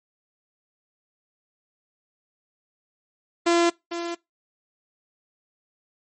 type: tone with echo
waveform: sawtooth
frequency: 341.5 Hz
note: F4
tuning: 39 cents flat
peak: -13 dBFS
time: 3.46-3.7 s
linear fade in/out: 10 ms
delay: 450 ms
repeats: 1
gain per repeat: -11 dB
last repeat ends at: 4.15 s
effects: noise-tail reverb RT60 0.2 s tail -24 dB re dry + MP3 32 kbps